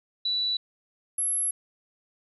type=tone pair in turn; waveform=sine; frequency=3951 / 11152 Hz; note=B7 / F9; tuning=0 / -4 cents; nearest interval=octave + tritone; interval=1796 cents; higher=second; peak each=-24 dBFS; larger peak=neither; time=0.25-0.57 / 1.18-1.51 s; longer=second; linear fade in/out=5 ms; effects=none